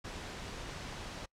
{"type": "noise", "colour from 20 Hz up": "pink", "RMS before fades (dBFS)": -43, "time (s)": [0.04, 1.26], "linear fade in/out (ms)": 10, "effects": ["noise-tail reverb RT60 0.1 s tail -24 dB re dry", "low-pass 6000 Hz 12 dB/octave"]}